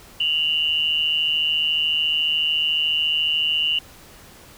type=tone pair together; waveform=sine; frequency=2800 / 2954 Hz; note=F7 / F#7; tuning=+4 / -3 cents; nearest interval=minor second; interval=93 cents; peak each=-21 dBFS; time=0.2-3.79 s; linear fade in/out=5 ms; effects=pink hiss -46 dBFS RMS until 4.57 s